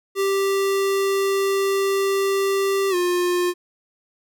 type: tone with pitch glide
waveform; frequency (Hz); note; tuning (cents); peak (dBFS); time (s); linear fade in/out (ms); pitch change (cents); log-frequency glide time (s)
square; 392 to 355.3; G4 to F4; 0 to +30; -19; 0.15-3.54; 50; -170; 2.9-2.95
effects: none